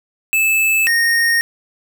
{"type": "tone pair in turn", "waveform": "square", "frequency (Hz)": [2620, 1852.6], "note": ["E7", "A#6"], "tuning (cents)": [-11, -11], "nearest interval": "tritone", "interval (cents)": 600, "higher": "first", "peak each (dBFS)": -13, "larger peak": "neither", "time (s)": [[0.33, 0.87], [0.87, 1.41]], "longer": "neither", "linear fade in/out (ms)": 0, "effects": []}